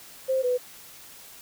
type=tone pair in turn; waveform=sine; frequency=525 / 497.3 Hz; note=C5 / B4; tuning=+6 / +12 cents; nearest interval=minor second; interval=94 cents; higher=first; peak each=-21 / -21 dBFS; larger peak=neither; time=0.28-0.43 / 0.43-0.58 s; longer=neither; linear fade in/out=20 ms; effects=white hiss -47 dBFS RMS until 1.41 s